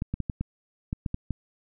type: clicks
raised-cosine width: 5 ms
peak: -16 dBFS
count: 9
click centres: 0.021 / 0.14 / 0.203 / 0.298 / 0.41 / 0.929 / 1.062 / 1.144 / 1.307 s
effects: none